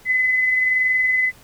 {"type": "tone with amplitude modulation", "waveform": "sine", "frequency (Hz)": 2021, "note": "B6", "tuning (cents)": 39, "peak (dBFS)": -14, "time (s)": [0.05, 1.32], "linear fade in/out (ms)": 50, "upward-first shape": "sine", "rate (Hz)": 21.2, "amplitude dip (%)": 30, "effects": ["pink hiss -49 dBFS RMS until 1.43 s"]}